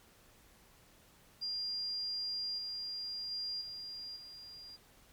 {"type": "tone with level steps", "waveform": "sine", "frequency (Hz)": 4800, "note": "D8", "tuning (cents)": 37, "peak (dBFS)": [-35, -38, -36, -42, -48], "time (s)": [1.41, 4.77], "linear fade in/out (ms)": 20, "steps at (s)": [2.58, 3.31, 3.61, 4.16], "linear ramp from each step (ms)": 5, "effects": ["pink hiss -63 dBFS RMS until 5.12 s", "MP3 96 kbps"]}